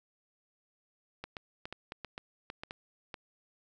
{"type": "clicks", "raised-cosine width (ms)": 0.3, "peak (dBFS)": -24, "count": 11, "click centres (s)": [1.24, 1.368, 1.655, 1.726, 1.921, 2.047, 2.179, 2.501, 2.635, 2.709, 3.142], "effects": []}